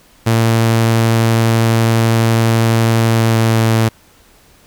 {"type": "tone with pitch glide", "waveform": "sawtooth", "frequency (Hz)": [114, 112.24], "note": ["A#2", "A2"], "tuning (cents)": [-38, 35], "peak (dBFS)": -6, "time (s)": [0.26, 3.89], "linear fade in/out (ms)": 10, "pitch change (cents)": -27, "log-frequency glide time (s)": [3.02, 3.73], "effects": ["pink hiss -48 dBFS RMS until 4.66 s"]}